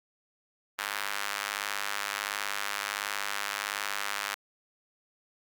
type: tone with high-pass filter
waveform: square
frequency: 50.7 Hz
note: G#1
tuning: 41 cents flat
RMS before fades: -34 dBFS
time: 0.78-4.35 s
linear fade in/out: 10 ms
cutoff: 1400 Hz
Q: 1.2
effects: Opus 32 kbps